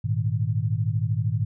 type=chord; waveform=sine; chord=Ab suspended second; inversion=none; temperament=just; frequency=103.83 / 116.8 / 155.74 Hz; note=Ab2 / Bb2 / Eb3; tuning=0 / +4 / +2 cents; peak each=-25 / -25 / -29 dBFS; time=0.04-1.45 s; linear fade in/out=10 ms; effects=none